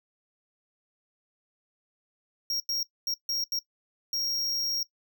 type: tone bursts at uneven times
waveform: square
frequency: 5588 Hz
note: F8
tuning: in tune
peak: -28 dBFS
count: 6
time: 2.5-2.6 / 2.69-2.83 / 3.07-3.14 / 3.29-3.44 / 3.52-3.59 / 4.13-4.83 s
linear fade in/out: 2 ms
effects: noise-tail reverb RT60 0.1 s tail -18 dB re dry